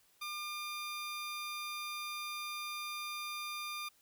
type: tone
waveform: 15% pulse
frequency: 1200 Hz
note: D6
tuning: 37 cents sharp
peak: -33 dBFS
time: 0.21-3.89 s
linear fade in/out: 10 ms
effects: white hiss -69 dBFS RMS until 4.01 s